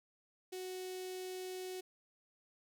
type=tone with notch filter; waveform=sawtooth; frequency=370 Hz; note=F#4; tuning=in tune; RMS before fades=-44 dBFS; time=0.52-1.81 s; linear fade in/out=10 ms; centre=1200 Hz; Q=0.52; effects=none